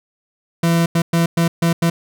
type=tone bursts at uneven times; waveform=40% pulse; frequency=167.9 Hz; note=E3; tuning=32 cents sharp; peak=-12 dBFS; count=6; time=0.63-0.86 / 0.95-1.02 / 1.13-1.26 / 1.37-1.48 / 1.62-1.73 / 1.82-1.9 s; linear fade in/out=5 ms; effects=none